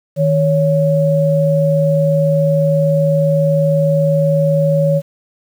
sine tone pair together, 156.86 / 559 Hz, D#3 / C#5, +14 / +14 cents, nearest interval octave + minor seventh, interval 2200 cents, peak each -13 dBFS, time 0.16-5.02 s, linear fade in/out 50 ms, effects 7-bit

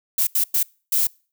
violet noise bursts at uneven times, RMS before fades -19 dBFS, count 4, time 0.18-0.27 / 0.35-0.44 / 0.54-0.63 / 0.92-1.07 s, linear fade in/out 5 ms, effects noise-tail reverb RT60 0.4 s tail -26 dB re dry

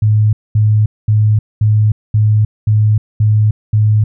sine tone bursts, 107 Hz, A2, 48 cents flat, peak -7 dBFS, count 8, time 0.02-4.04 s, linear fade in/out 5 ms, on 310 ms, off 220 ms, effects none

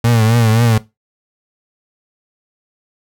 35% pulse tone with vibrato, 114.1 Hz, A#2, 37 cents flat, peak -8 dBFS, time 0.04-0.78 s, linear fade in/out 5 ms, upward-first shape triangle, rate 3.8 Hz, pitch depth 93 cents each way, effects noise-tail reverb RT60 0.2 s tail -17 dB re dry

